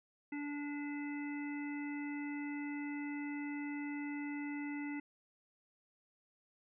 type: harmonic tone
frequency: 290 Hz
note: D4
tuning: 22 cents flat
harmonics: 1 / 3 / 5 / 7 / 9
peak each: -39 / -52 / -55 / -48 / -55 dBFS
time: 0.32-5 s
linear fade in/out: 5 ms
effects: none